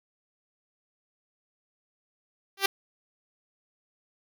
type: tone with exponential growth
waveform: 5% pulse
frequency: 391.8 Hz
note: G4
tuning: 1 cent flat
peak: -6 dBFS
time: 2.57-2.66 s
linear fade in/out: 5 ms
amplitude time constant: 19 ms
effects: none